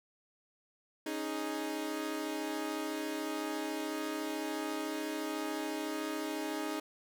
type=chord; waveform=sawtooth; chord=C# suspended second; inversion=none; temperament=equal; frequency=277.2 / 311.1 / 415.3 Hz; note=C#4 / D#4 / G#4; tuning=0 / 0 / 0 cents; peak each=-38 / -33 / -38 dBFS; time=1.06-6.8 s; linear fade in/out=5 ms; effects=none